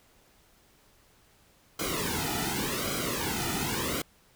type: noise with flanger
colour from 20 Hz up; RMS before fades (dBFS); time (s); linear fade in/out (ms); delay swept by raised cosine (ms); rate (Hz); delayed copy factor
pink; -31; 1.79-4.02; 5; 1.1 to 1.86; 0.88; -0.85
effects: pink hiss -62 dBFS RMS until 4.35 s